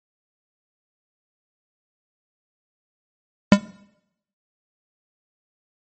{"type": "tone with exponential decay", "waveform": "square", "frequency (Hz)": 201.6, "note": "G3", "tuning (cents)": 49, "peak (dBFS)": -4, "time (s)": [3.52, 3.61], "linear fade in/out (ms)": 2, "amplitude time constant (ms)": 18, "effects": ["noise-tail reverb RT60 0.8 s tail -20 dB re dry", "MP3 32 kbps"]}